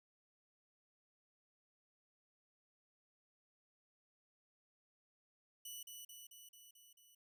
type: tone with echo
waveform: 10% pulse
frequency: 2960 Hz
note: F#7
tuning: in tune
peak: -39 dBFS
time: 5.65-5.83 s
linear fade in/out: 5 ms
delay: 220 ms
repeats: 6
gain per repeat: -3 dB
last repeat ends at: 7.15 s
effects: none